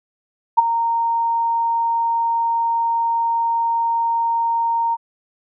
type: tone with ADSR envelope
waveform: sine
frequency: 925 Hz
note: A#5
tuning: 14 cents flat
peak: -5 dBFS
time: 0.57-4.97 s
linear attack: 17 ms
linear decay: 19 ms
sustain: -11 dB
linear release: 37 ms
effects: none